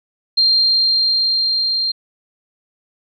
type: tone with level ramp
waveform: sine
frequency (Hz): 4186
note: C8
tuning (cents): 0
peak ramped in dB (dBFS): -10 to -16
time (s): 0.37-1.92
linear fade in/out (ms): 10
effects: none